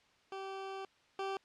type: tone pair in turn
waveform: 20% pulse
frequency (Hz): 386.9 / 388.5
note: G4 / G4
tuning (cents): -23 / -16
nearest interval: unison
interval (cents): 7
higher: second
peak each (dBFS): -36 / -31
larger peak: second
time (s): 0.32-0.85 / 1.19-1.37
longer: first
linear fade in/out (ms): 2
effects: white hiss -68 dBFS RMS until 1.44 s + low-pass 4000 Hz 12 dB/octave